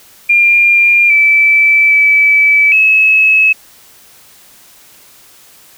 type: tone with pitch steps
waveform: sine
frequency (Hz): 2399 / 2317 / 2302 / 2581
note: D7 / D7 / D7 / E7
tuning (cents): +36 / -24 / -35 / -37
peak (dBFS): -5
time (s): 0.29-3.53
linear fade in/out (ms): 10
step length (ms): 810
effects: white hiss -42 dBFS RMS until 5.77 s